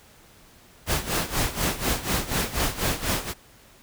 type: noise with tremolo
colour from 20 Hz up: pink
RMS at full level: -23 dBFS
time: 0.86-3.34 s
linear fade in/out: 50 ms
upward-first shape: sine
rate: 4.1 Hz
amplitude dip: 80%
effects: pink hiss -53 dBFS RMS until 3.82 s